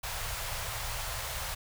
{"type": "band-stop noise", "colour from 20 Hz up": "pink", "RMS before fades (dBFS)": -36, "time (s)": [0.03, 1.55], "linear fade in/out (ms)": 10, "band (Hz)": [120, 590], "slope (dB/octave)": 24, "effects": []}